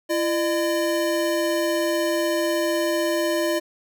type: tone pair together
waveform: square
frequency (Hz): 337.9 / 605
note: E4 / D#5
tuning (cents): +43 / -49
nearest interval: minor seventh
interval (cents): 1008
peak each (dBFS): -24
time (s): 0.09-3.6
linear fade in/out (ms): 20
effects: none